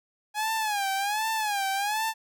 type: tone with vibrato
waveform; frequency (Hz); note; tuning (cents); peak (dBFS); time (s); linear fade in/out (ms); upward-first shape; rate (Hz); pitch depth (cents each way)
sawtooth; 830.6; G#5; 0; -22; 0.34-2.14; 50; sine; 1.3; 120
effects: none